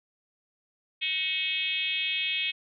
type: tone with frequency modulation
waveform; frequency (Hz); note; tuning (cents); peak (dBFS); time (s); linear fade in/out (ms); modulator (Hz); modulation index
sine; 2900; F#7; -35; -26; 1.01-2.52; 20; 341; 2
effects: none